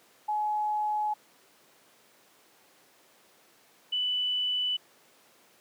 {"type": "tone pair in turn", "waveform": "sine", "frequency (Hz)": [846, 2983], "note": ["G#5", "F#7"], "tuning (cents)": [32, 13], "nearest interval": "octave + minor seventh", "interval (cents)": 2181, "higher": "second", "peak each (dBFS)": -26, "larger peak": "neither", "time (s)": [[0.28, 1.14], [3.92, 4.77]], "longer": "first", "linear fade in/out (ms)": 10, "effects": ["pink hiss -60 dBFS RMS until 5.6 s", "high-pass 300 Hz 12 dB/octave"]}